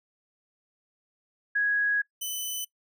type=tone pair in turn; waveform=sine / 10% pulse; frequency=1661.2 / 3011 Hz; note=G#6 / F#7; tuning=0 / +30 cents; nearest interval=minor seventh; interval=1030 cents; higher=second; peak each=-22 dBFS; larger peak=neither; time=1.55-2.02 / 2.21-2.65 s; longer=first; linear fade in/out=10 ms; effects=noise-tail reverb RT60 0.1 s tail -21 dB re dry